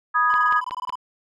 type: chord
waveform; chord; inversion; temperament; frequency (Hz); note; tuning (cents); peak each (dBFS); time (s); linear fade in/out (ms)
sine; G# minor; first; equal with one note detuned; 980.9 / 1244.5 / 1661.2; B5 / D#6 / G#6; -12 / 0 / 0; -24 / -18 / -22; 0.14-0.61; 20
type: tone bursts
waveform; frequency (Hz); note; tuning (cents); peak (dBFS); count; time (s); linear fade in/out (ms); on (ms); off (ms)
triangle; 1000; B5; +21; -24; 13; 0.3-0.955; 2; 31; 21
type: click train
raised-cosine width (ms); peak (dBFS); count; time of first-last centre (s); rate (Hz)
0.3; -18; 4; 0.34-0.895; 5.41
effects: none